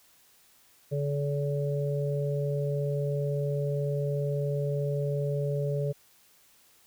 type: harmonic tone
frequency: 143 Hz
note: D3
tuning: 46 cents flat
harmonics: 1 / 3 / 4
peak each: -28 / -33 / -34 dBFS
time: 0.91-5.93 s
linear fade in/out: 20 ms
effects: white hiss -61 dBFS RMS until 6.86 s